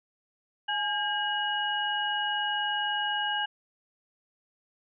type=tone cluster; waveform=sine; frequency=838 / 1614 / 2905 Hz; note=G#5 / G#6 / F#7; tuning=+15 / -50 / -32 cents; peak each=-31 dBFS; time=0.68-3.46 s; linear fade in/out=10 ms; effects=none